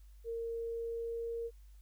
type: tone with pitch glide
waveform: sine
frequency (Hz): 460.5 to 464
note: A#4 to A#4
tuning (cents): -21 to -8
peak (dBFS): -36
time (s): 0.24-1.51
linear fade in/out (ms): 50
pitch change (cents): +13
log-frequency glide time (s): 0.36-1.39
effects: added 50 Hz sine -53 dBFS peak until 1.81 s + white hiss -73 dBFS RMS until 1.81 s